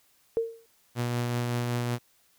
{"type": "tone with exponential decay", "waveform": "sine", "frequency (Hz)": 456.8, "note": "A#4", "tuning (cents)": -35, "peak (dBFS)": -20, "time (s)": [0.37, 0.66], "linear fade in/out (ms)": 0, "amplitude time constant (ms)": 61}
{"type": "tone with tremolo", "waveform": "sawtooth", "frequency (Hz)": 120.7, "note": "B2", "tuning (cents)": -39, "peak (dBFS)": -22, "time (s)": [0.95, 1.99], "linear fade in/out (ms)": 50, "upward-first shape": "triangle", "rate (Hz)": 5.3, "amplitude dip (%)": 25}
{"effects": ["white hiss -65 dBFS RMS until 2.38 s"]}